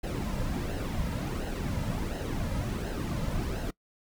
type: noise with flanger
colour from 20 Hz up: brown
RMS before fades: -32 dBFS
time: 0.03-3.71 s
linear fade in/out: 10 ms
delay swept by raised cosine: 0.85 to 2.75 ms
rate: 1.4 Hz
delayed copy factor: -0.6
effects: noise-tail reverb RT60 0.1 s tail -23 dB re dry